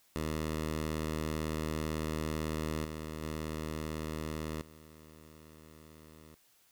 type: tone with level steps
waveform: 10% pulse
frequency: 78 Hz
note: D#2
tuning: 5 cents sharp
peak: -25 / -31 / -28 / -45 dBFS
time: 0.16-6.35 s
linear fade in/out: 0 ms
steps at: 2.84 / 3.22 / 4.61 s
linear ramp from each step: 10 ms
effects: white hiss -67 dBFS RMS until 6.71 s